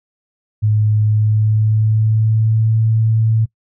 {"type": "tone with pitch glide", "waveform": "sine", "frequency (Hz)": [106.8, 111.34], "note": ["G#2", "A2"], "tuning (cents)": [49, 21], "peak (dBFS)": -11, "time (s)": [0.62, 3.46], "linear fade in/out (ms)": 20, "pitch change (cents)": 72, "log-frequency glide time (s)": [1.03, 2.8], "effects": ["noise-tail reverb RT60 0.1 s tail -21 dB re dry"]}